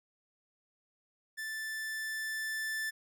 45% pulse tone with level ramp, 1760 Hz, A6, in tune, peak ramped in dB -37 to -33 dBFS, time 1.37-2.91 s, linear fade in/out 20 ms, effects none

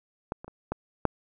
clicks, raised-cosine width 1 ms, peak -16 / -27 / -29 / -15 / -7 dBFS, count 5, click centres 0.321 / 0.445 / 0.48 / 0.72 / 1.053 s, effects none

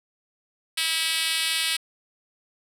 5% pulse tone with high-pass filter, 324.1 Hz, E4, 29 cents flat, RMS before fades -25 dBFS, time 0.77-1.77 s, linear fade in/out 10 ms, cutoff 2900 Hz, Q 0.89, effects resampled to 32000 Hz + 7-bit

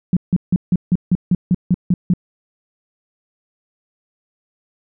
sine tone bursts, 179 Hz, F3, 43 cents sharp, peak -10 dBFS, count 11, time 0.13-2.137 s, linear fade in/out 2 ms, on 37 ms, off 160 ms, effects none

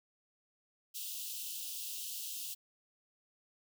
white high-pass noise, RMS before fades -42 dBFS, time 0.94-2.55 s, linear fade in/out 20 ms, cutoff 2700 Hz, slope 96 dB/octave, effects none

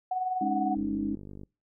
sine tone with tremolo, 741 Hz, F#5, 2 cents sharp, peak -25 dBFS, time 0.11-0.75 s, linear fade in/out 5 ms, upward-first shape sine, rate 20 Hz, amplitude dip 50%
sine chord, Ab suspended fourth, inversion none, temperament equal, 207.7 / 277.2 / 311.1 Hz, Ab3 / Db4 / Eb4, 0 / 0 / 0 cents, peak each -32 dBFS, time 0.41-1.15 s, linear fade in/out 5 ms
click train, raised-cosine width 3 ms, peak -31 dBFS, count 34, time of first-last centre 0.77-1.434 s, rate 49.7 Hz
effects noise-tail reverb RT60 0.3 s tail -26 dB re dry

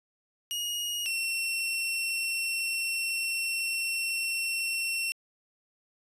sawtooth tone pair in turn, 2877 / 2714 Hz, F#7 / E7, -49 / +50 cents, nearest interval minor second, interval 101 cents, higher first, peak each -27 / -25 dBFS, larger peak second, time 0.51-1.06 / 1.06-5.12 s, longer second, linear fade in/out 0 ms, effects resampled to 32000 Hz

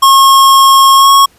square tone with pitch glide, 1084 to 1099.8 Hz, C#6 to C#6, -39 to -14 cents, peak -3 dBFS, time 0.02-1.26 s, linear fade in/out 10 ms, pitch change +25 cents, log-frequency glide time 0.95-1.1 s, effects pink hiss -47 dBFS RMS until 1.38 s + resampled to 32000 Hz

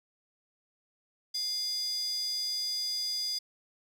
square tone with high-pass filter, 698.5 Hz, F5, in tune, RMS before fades -33 dBFS, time 1.34-3.39 s, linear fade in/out 10 ms, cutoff 4800 Hz, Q 9, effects none

